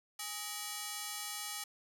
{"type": "ring-modulated tone", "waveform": "5% pulse", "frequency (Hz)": 1046.5, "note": "C6", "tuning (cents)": 0, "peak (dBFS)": -24, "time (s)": [0.19, 1.64], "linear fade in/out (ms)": 5, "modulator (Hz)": 219, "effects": []}